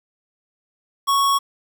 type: tone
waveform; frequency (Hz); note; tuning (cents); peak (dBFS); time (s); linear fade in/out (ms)
square; 1108.7; C#6; 0; -16; 1.07-1.39; 20
effects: 8-bit